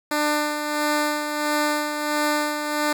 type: tone with tremolo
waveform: 10% pulse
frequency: 298.6 Hz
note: D4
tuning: 29 cents sharp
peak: -11 dBFS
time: 0.11-2.93 s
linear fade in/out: 5 ms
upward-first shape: sine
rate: 1.5 Hz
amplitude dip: 50%
effects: none